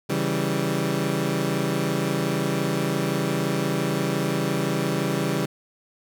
20% pulse chord, C# diminished, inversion none, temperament equal with one note detuned, 138.59 / 164.34 / 196 Hz, C#3 / E3 / G3, 0 / -5 / 0 cents, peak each -22 dBFS, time 0.09-5.46 s, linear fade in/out 10 ms, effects none

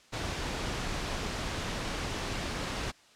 pink noise, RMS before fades -34 dBFS, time 0.12-2.92 s, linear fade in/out 20 ms, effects white hiss -59 dBFS RMS until 3.15 s + low-pass 6000 Hz 12 dB/octave

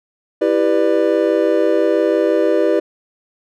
triangle chord, E minor seventh, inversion none, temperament just, 329.6 / 395.6 / 494.4 / 593.3 Hz, E4 / G4 / B4 / D5, 0 / +16 / +2 / +18 cents, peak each -16 dBFS, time 0.41-2.8 s, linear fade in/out 10 ms, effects none

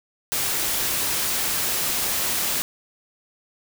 white noise, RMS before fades -24 dBFS, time 0.32-2.62 s, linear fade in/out 0 ms, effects none

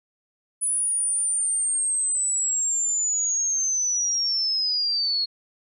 sine linear sweep, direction down, 9956 to 4292 Hz, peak -21 dBFS, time 0.61-5.26 s, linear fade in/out 20 ms, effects none

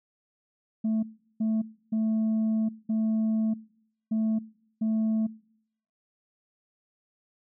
sine tone bursts at uneven times, 220 Hz, A3, in tune, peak -21 dBFS, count 6, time 0.84-1.03 / 1.4-1.62 / 1.92-2.69 / 2.89-3.54 / 4.11-4.39 / 4.81-5.27 s, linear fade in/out 10 ms, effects noise-tail reverb RT60 0.7 s tail -24 dB re dry + tanh soft clip ceiling -22 dBFS

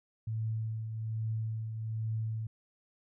sine tone with tremolo, 110.8 Hz, A2, 13 cents sharp, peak -30 dBFS, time 0.27-2.47 s, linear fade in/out 5 ms, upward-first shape triangle, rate 1.2 Hz, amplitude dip 50%, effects none

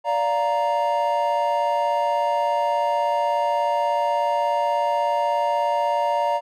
triangle chord, Bb major, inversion first, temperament just, 582.7 / 699.2 / 932.3 Hz, D5 / F5 / Bb5, -14 / +2 / 0 cents, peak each -22 / -23 / -20 dBFS, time 0.04-6.41 s, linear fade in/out 50 ms, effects none

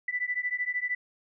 sine beating tone pair, 1975.5 / 1988.5 Hz, B6 / B6, 0 / +11 cents, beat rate 13 Hz, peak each -31 dBFS, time 0.08-0.95 s, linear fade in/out 5 ms, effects none

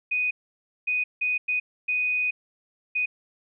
sine tone bursts at uneven times, 2489 Hz, D#7, in tune, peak -22 dBFS, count 6, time 0.11-0.31 / 0.87-1.04 / 1.21-1.38 / 1.48-1.6 / 1.88-2.31 / 2.95-3.06 s, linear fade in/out 10 ms, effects none

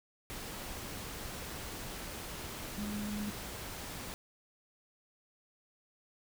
sine tone in noise, 208.2 Hz, G#3, 5 cents sharp, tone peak -36 dBFS, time 2.78-3.3 s, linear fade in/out 0 ms, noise pink, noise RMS -43 dBFS, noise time 0.3-4.14 s, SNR +4 dB, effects none

